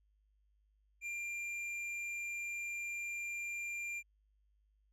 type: tone with hard clipping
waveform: triangle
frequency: 2386 Hz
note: D7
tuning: 27 cents sharp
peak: -40 dBFS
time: 1.01-4.03 s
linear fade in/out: 50 ms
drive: 10 dB
effects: added 51 Hz sine -70 dBFS peak until 4.92 s